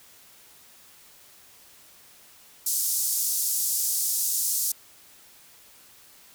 white band-pass noise, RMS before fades -26 dBFS, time 2.66-4.72 s, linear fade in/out 5 ms, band 5500 to 15000 Hz, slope 24 dB/octave, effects white hiss -53 dBFS RMS until 6.34 s

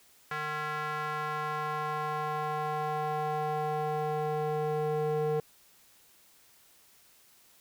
square tone with band-pass filter sweep, 152.2 Hz, D#3, 38 cents flat, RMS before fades -32 dBFS, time 0.31-5.4 s, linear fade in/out 2 ms, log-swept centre 1500 to 490 Hz, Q 2.1, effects white hiss -61 dBFS RMS until 7.6 s

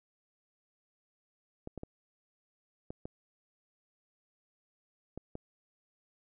clicks, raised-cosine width 2 ms, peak -27 dBFS, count 7, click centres 1.674 / 1.777 / 1.834 / 2.905 / 3.055 / 5.176 / 5.354 s, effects none

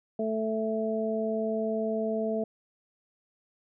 harmonic tone, 220.1 Hz, A3, 1 cent sharp, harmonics 1 / 2 / 3, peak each -31 / -31 / -31 dBFS, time 0.19-2.44 s, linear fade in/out 5 ms, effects none

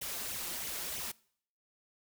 white noise with flanger, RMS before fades -39 dBFS, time 0.01-1.12 s, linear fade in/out 10 ms, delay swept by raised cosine 0.32 to 5.92 ms, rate 3.1 Hz, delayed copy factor +0.8, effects noise-tail reverb RT60 0.6 s tail -23 dB re dry

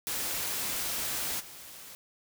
white noise with level steps, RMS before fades -33 / -47 dBFS, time 0.07-1.95 s, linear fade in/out 0 ms, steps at 1.39 s, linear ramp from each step 20 ms, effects none

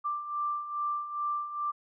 sine beating tone pair, 1178 / 1180.4 Hz, D6 / D6, +5 / +8 cents, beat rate 2.4 Hz, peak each -37 / -31 dBFS, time 0.04-1.72 s, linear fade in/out 20 ms, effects none

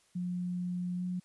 sine tone with pitch glide, 178.6 to 180.68 Hz, F3 to F#3, +39 to -41 cents, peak -32 dBFS, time 0.15-1.2 s, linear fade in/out 10 ms, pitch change +20 cents, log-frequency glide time 0.97-1.03 s, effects white hiss -68 dBFS RMS until 1.24 s + resampled to 24000 Hz

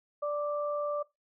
sine tone pair together, 586.9 / 1174.7 Hz, D5 / D6, -1 / 0 cents, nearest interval octave, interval 1201 cents, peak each -30 / -36 dBFS, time 0.22-1.03 s, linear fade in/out 10 ms, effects noise-tail reverb RT60 0.2 s tail -21 dB re dry

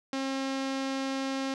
sawtooth tone with low-pass filter, 268.8 Hz, C4, 47 cents sharp, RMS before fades -32 dBFS, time 0.13-1.54 s, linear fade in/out 2 ms, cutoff 5500 Hz, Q 1.3, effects none

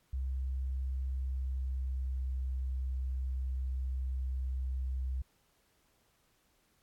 sine tone with pitch glide, 65.41 to 64.66 Hz, C2 to C2, 0 to -20 cents, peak -32 dBFS, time 0.13-5.22 s, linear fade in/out 5 ms, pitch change -20 cents, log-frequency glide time 1.01-2.37 s, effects pink hiss -72 dBFS RMS until 6.82 s + AAC 64 kbps

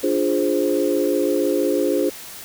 sine chord, D half-diminished seventh, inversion none, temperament equal, 293.7 / 349.2 / 415.3 / 523.3 Hz, D4 / F4 / Ab4 / C5, 0 / 0 / 0 / 0 cents, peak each -22 dBFS, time 0.03-2.1 s, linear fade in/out 10 ms, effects tanh soft clip ceiling -6 dBFS + white hiss -37 dBFS RMS until 2.44 s

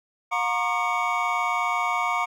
triangle tone cluster, 717 / 939 / 1085 / 1204 / 2240 Hz, F5 / A#5 / C#6 / D6 / C#7, +45 / +12 / -37 / +43 / +18 cents, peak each -27 dBFS, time 0.31-2.26 s, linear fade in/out 20 ms, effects none

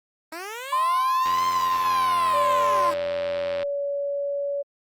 10% pulse linear two-way sweep, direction up then down, 310 to 1056 to 310 Hz, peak -24 dBFS, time 0.32-2.94 s, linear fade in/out 5 ms, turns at 1.46 s
sine tone, 1037 Hz, C6, 16 cents flat, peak -19 dBFS, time 0.72-2.91 s, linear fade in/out 10 ms
click train, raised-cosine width 0.3 ms, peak -18 dBFS, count 210, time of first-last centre 1.26-3.63 s, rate 88.2 Hz
sine tone with pitch glide, 582 to 566.4 Hz, D5 to C#5, -16 to +37 cents, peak -24 dBFS, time 2.33-4.63 s, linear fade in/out 20 ms, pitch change -47 cents, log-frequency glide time 2.7-3.81 s
effects Opus 24 kbps

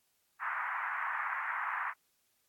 pink band-pass noise, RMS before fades -36 dBFS, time 0.39-1.94 s, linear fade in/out 50 ms, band 920 to 2000 Hz, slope 48 dB/octave, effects white hiss -75 dBFS RMS until 2.48 s + AAC 64 kbps

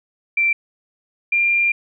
sine tone pair in turn, 2349 / 2390 Hz, D7 / D7, 0 / +30 cents, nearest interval unison, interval 30 cents, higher second, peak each -14 dBFS, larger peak neither, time 0.37-0.53 / 1.32-1.72 s, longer second, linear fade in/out 5 ms, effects none

